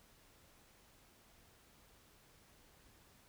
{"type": "silence", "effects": ["pink hiss -66 dBFS RMS until 3.28 s"]}